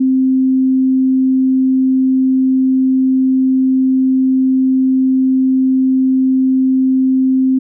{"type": "tone", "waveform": "sine", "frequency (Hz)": 261.6, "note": "C4", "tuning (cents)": 0, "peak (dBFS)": -9, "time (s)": [0, 7.59], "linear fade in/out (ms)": 10, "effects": []}